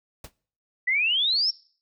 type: noise with exponential decay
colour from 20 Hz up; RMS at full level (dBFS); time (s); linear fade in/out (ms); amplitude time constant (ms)
pink; -34; 0.24-0.32; 5; 16
type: exponential sweep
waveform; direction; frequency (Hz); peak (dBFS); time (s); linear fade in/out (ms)
sine; up; 1941 to 5550; -20; 0.87-1.51; 10
effects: noise-tail reverb RT60 0.5 s tail -23 dB re dry